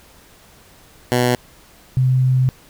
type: tone pair in turn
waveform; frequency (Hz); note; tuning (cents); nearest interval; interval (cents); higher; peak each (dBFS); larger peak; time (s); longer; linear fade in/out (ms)
10% pulse / sine; 123.47 / 129.04; B2 / C3; 0 / -24; minor second; 76; second; -6 / -12; first; 1.12-1.35 / 1.97-2.49; second; 0
effects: pink hiss -48 dBFS RMS until 2.69 s